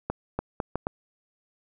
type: accelerating click train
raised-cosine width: 1 ms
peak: -13 dBFS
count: 5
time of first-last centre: 0.1-0.869 s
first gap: 290 ms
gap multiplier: 0.73
effects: none